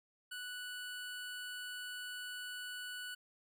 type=tone; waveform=25% pulse; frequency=1480 Hz; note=F#6; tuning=in tune; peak=-39 dBFS; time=0.31-3.15 s; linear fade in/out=10 ms; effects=none